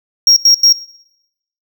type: tone bursts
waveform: triangle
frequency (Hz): 5588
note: F8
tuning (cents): 0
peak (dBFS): -3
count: 3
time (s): 0.27-0.726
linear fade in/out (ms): 2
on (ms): 94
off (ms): 87
effects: noise-tail reverb RT60 0.9 s tail -22 dB re dry